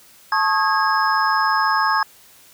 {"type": "tone cluster", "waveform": "sine", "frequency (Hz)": [876, 1090, 1256, 1640, 5150], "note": ["A5", "C#6", "D#6", "G#6", "E8"], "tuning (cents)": [-8, -29, 16, -22, -41], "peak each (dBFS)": [-21, -20, -23, -21, -29], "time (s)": [0.32, 2.03], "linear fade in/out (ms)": 2, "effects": ["white hiss -49 dBFS RMS until 2.53 s"]}